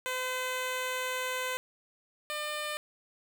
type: tone pair in turn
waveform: 10% pulse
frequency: 510 / 600.6 Hz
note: C5 / D5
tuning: -44 / +39 cents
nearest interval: minor third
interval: 283 cents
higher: second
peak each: -23 / -25 dBFS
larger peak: first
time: 0.06-1.57 / 2.3-2.77 s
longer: first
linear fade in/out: 0 ms
effects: none